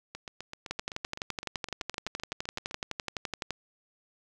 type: two click trains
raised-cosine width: 0.2 ms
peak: -22 / -15 dBFS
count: 21 / 34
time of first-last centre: 0.15-2.711 / 0.71-3.507 s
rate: 7.81 / 11.8 Hz
effects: none